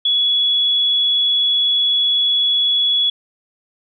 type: tone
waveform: sine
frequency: 3382 Hz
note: G#7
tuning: 31 cents sharp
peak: -13 dBFS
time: 0.05-3.1 s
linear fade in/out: 5 ms
effects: none